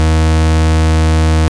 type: tone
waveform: 40% pulse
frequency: 79.4 Hz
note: D#2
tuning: 36 cents sharp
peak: -7 dBFS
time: 0-1.48 s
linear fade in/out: 0 ms
effects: resampled to 22050 Hz